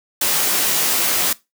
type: noise with comb filter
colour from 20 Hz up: white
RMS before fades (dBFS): -18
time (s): 0.21-1.33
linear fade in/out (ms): 5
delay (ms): 16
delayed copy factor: -0.7
effects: noise-tail reverb RT60 0.2 s tail -19 dB re dry + high-pass 150 Hz 12 dB/octave